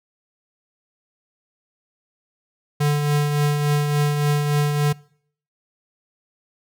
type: tone with tremolo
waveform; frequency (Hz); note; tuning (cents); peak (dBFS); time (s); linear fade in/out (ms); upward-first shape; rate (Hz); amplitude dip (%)
square; 146.83; D3; 0; -16; 2.8-4.93; 10; triangle; 3.5; 45
effects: noise-tail reverb RT60 0.6 s tail -24 dB re dry